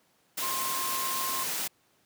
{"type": "tone in noise", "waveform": "sine", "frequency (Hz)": 1059, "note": "C6", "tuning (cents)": 21, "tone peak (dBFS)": -33, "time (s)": [0.42, 1.44], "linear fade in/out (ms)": 10, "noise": "white", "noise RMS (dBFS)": -32, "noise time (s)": [0.37, 1.68], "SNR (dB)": -4, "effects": ["pink hiss -67 dBFS RMS until 2.05 s", "high-pass 150 Hz 12 dB/octave"]}